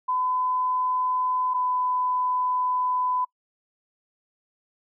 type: tone pair in turn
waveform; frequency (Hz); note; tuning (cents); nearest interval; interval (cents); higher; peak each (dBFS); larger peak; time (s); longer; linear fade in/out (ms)
sine; 1010 / 1003; B5 / B5; +39 / +26; unison; 13; first; -22 / -22; neither; 0.08-1.54 / 1.54-3.25; second; 10
effects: noise-tail reverb RT60 0.1 s tail -24 dB re dry